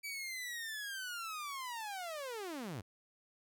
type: linear sweep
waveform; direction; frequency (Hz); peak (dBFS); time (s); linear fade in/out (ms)
sawtooth; down; 2308 to 82.41; -37; 0.03-2.82; 20
effects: none